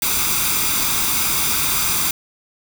white noise with comb filter, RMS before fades -19 dBFS, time 0.02-2.11 s, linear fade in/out 2 ms, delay 0.83 ms, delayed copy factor +0.65, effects none

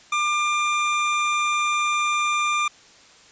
25% pulse tone, 1195 Hz, D6, 30 cents sharp, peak -16 dBFS, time 0.12-2.68 s, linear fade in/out 5 ms, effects white hiss -50 dBFS RMS until 3.31 s + resampled to 16000 Hz

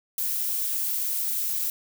violet noise with amplitude modulation, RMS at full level -25 dBFS, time 0.18-1.7 s, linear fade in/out 2 ms, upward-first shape sine, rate 255 Hz, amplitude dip 50%, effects none

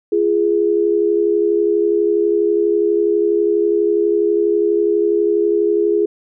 sine tone pair together, 343.1 / 415.3 Hz, F4 / G#4, -31 / 0 cents, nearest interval minor third, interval 331 cents, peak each -17 / -14 dBFS, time 0.12-6.06 s, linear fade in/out 5 ms, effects none

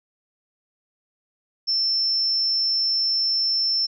sine tone, 5350 Hz, E8, 25 cents sharp, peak -19 dBFS, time 1.67-3.87 s, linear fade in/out 20 ms, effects none

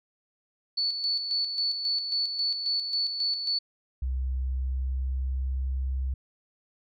sine tone with tremolo, 4454 Hz, C#8, 7 cents sharp, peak -24 dBFS, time 0.77-3.59 s, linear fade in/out 10 ms, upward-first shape square, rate 3.7 Hz, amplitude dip 50%
sine tone with pitch glide, 64.5 to 65.55 Hz, C2 to C2, -24 to +4 cents, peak -26 dBFS, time 4.02-6.14 s, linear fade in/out 5 ms, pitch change +28 cents, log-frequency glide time 4.24-5.69 s
effects none

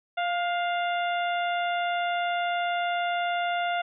harmonic tone with a mistuned harmonic, 698.5 Hz, F5, in tune, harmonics 1 / 2 / 3 / 4 / 5, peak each -26 / -32 / -36 / -38 / -40 dBFS, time 0.17-3.82 s, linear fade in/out 10 ms, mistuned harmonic 2, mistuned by +30 cents, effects none

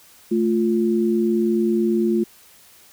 sine tone pair together, 220 / 349.2 Hz, A3 / F4, 0 / 0 cents, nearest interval minor sixth, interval 800 cents, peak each -19 dBFS, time 0.31-2.24 s, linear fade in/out 10 ms, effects white hiss -50 dBFS RMS until 2.92 s

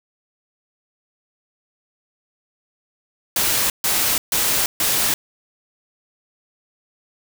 white noise bursts, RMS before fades -19 dBFS, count 4, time 3.36-5.14 s, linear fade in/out 2 ms, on 340 ms, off 140 ms, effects none

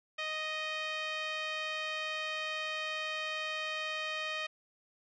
5% pulse tone with low-pass filter, 622.3 Hz, D#5, in tune, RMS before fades -37 dBFS, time 0.18-4.47 s, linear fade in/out 10 ms, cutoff 2700 Hz, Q 1.6, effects none

